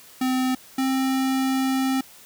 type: tone pair in turn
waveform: square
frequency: 257.5 / 264.3 Hz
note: C4 / C4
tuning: -28 / +18 cents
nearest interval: unison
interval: 46 cents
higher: second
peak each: -21 dBFS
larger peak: neither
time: 0.21-0.55 / 0.78-2.01 s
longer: second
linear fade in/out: 5 ms
effects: white hiss -48 dBFS RMS until 2.25 s